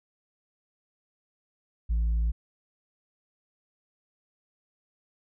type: tone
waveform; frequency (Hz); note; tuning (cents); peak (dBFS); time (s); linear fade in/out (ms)
sine; 56.2; A1; +37; -20; 1.89-2.32; 20
effects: tanh soft clip ceiling -22 dBFS